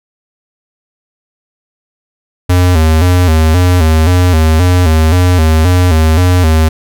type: tone with vibrato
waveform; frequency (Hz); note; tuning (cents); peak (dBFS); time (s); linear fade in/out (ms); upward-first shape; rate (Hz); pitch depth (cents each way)
square; 84.5; E2; +43; -6; 2.49-6.69; 10; square; 1.9; 110
effects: none